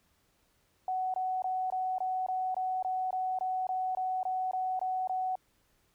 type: tone bursts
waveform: sine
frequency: 746 Hz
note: F#5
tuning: 14 cents sharp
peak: -29 dBFS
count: 16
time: 0.88-5.355 s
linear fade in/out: 2 ms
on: 260 ms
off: 21 ms
effects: pink hiss -71 dBFS RMS until 5.94 s